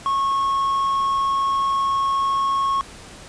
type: tone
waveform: triangle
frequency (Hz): 1095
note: C#6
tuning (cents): -22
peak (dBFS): -16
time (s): 0.06-2.81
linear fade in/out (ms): 0
effects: pink hiss -41 dBFS RMS until 3.28 s + resampled to 22050 Hz